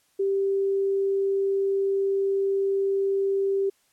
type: tone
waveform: sine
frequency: 392 Hz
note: G4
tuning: in tune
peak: -21 dBFS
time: 0.19-3.7 s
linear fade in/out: 10 ms
effects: white hiss -66 dBFS RMS until 3.92 s + low-pass 12000 Hz 12 dB/octave